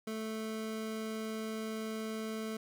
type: tone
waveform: 25% pulse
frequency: 219.7 Hz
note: A3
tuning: 2 cents flat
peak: -33 dBFS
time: 0.07-2.57 s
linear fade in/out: 5 ms
effects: none